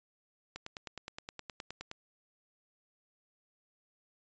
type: click train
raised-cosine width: 0.2 ms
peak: -24 dBFS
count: 14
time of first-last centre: 0.56-1.914 s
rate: 9.6 Hz
effects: resampled to 16000 Hz